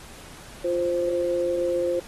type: tone pair together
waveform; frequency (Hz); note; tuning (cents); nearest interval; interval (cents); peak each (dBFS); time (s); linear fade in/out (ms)
sine; 349.2 / 523.2; F4 / C5; 0 / 0; perfect fifth; 700; -26 / -23; 0.64-2; 10
effects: pink hiss -45 dBFS RMS until 2.07 s + AAC 32 kbps